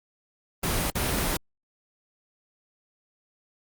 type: noise with dropouts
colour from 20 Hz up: pink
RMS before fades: -26 dBFS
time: 0.63-1.37 s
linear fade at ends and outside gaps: 5 ms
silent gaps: 0.903-0.952 s
effects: Opus 24 kbps